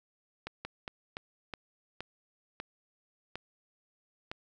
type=slowing click train; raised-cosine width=0.3 ms; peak=-22 dBFS; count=9; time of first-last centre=0.47-4.315 s; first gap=180 ms; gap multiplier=1.27; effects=none

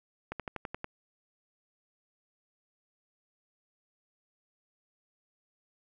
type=slowing click train; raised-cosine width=0.5 ms; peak=-21 dBFS; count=7; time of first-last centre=0.32-0.844 s; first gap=77 ms; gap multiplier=1.05; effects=none

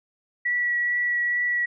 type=tone with vibrato; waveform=sine; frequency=1939 Hz; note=B6; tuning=32 cents flat; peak=-21 dBFS; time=0.45-1.66 s; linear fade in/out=10 ms; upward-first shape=triangle; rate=2.3 Hz; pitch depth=12 cents each way; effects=none

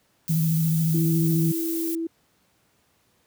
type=noise; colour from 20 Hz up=violet; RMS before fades=-32 dBFS; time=0.28-1.95 s; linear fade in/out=0 ms
type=tone with vibrato; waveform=sine; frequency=161.5 Hz; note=E3; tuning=35 cents flat; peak=-19 dBFS; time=0.29-1.52 s; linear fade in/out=10 ms; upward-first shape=triangle; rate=14 Hz; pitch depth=48 cents each way
type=tone; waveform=sine; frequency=329.6 Hz; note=E4; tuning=in tune; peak=-25 dBFS; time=0.94-2.07 s; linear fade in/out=5 ms
effects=pink hiss -65 dBFS RMS until 3.26 s + high-pass 80 Hz 12 dB/octave

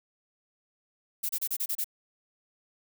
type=noise bursts; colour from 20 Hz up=violet; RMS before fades=-30 dBFS; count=7; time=1.23-1.844 s; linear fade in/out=10 ms; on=62 ms; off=30 ms; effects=none

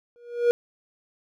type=tone with exponential growth; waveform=triangle; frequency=477.8 Hz; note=A#4; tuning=43 cents sharp; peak=-11 dBFS; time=0.16-0.51 s; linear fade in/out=0 ms; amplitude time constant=74 ms; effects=none

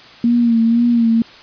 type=tone with vibrato; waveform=sine; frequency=233.1 Hz; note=A#3; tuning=in tune; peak=-10 dBFS; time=0.24-1.22 s; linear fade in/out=2 ms; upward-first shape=sine; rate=2 Hz; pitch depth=47 cents each way; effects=white hiss -40 dBFS RMS until 1.42 s + resampled to 11025 Hz

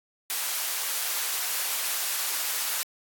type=high-pass noise; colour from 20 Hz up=white; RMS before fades=-29 dBFS; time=0.3-2.83 s; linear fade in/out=0 ms; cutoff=740 Hz; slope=12 dB/octave; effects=AAC 64 kbps

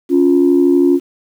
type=tone pair together; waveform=sine; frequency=278.9 / 351.4 Hz; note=C#4 / F4; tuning=+11 / +11 cents; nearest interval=major third; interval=400 cents; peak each=-10 dBFS; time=0.09-1 s; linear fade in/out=50 ms; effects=tanh soft clip ceiling -1 dBFS + 7-bit

